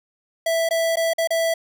square tone with dropouts, 659.3 Hz, E5, in tune, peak -19 dBFS, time 0.46-1.54 s, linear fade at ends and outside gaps 5 ms, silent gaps 0.69-0.708 / 0.958-0.969 / 1.135-1.182 / 1.274-1.305 s, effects none

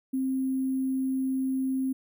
sine tone with sample-and-hold, 263.7 Hz, C4, 14 cents sharp, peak -25 dBFS, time 0.13-1.93 s, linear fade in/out 10 ms, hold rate 11025 Hz, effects none

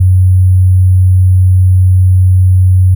sine tone with sample-and-hold, 92.5 Hz, F#2, in tune, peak -3 dBFS, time 0-2.95 s, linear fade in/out 10 ms, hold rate 11025 Hz, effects none

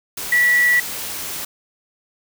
sine tone in noise, 1947 Hz, B6, 25 cents flat, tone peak -12 dBFS, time 0.32-0.8 s, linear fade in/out 5 ms, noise white, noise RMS -28 dBFS, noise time 0.17-1.45 s, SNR +13 dB, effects none

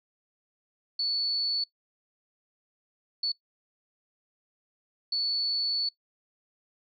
sine tone bursts at uneven times, 4445 Hz, C#8, 4 cents sharp, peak -25 dBFS, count 3, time 0.99-1.64 / 3.23-3.32 / 5.12-5.89 s, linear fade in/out 5 ms, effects noise-tail reverb RT60 0.1 s tail -20 dB re dry

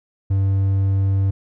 triangle tone, 97.3 Hz, G2, 12 cents flat, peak -13 dBFS, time 0.3-1.31 s, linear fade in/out 10 ms, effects none

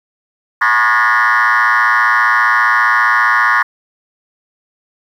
sine tone with frequency modulation, 1440 Hz, F#6, 47 cents flat, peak -7 dBFS, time 0.61-3.63 s, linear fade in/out 10 ms, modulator 115 Hz, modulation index 4, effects tanh soft clip ceiling -6 dBFS + 7-bit

